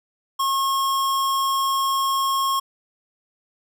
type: tone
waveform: square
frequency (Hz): 1084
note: C#6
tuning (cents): -39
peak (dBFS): -20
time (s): 0.39-2.6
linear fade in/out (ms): 10
effects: none